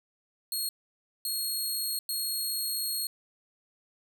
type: tone bursts at uneven times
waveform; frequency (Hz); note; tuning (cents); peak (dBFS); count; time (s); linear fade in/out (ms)
15% pulse; 4289; C8; +42; -23; 3; 0.52-0.69 / 1.25-1.99 / 2.09-3.07; 2
effects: none